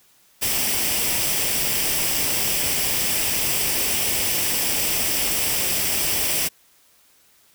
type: noise with comb filter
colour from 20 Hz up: white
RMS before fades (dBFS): -22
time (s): 0.41-6.49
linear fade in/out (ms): 20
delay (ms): 0.37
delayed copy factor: +0.5
effects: white hiss -57 dBFS RMS until 7.54 s